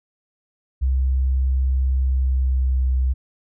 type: tone with pitch glide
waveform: sine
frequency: 65.41 to 64.36 Hz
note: C2 to C2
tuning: 0 to -28 cents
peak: -16 dBFS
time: 0.81-3.14 s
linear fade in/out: 20 ms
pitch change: -28 cents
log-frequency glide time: 1.96-2.94 s
effects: none